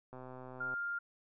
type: click train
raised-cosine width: 1 ms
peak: -35 dBFS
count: 79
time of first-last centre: 0.13-0.739 s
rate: 128 Hz
type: tone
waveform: sine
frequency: 1401 Hz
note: F6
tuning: 5 cents sharp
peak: -35 dBFS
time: 0.6-0.99 s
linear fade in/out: 10 ms
effects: none